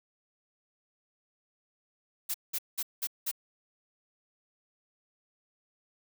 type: noise bursts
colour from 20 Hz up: blue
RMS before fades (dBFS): -32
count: 5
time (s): 2.29-3.315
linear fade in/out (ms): 10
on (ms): 53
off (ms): 190
effects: none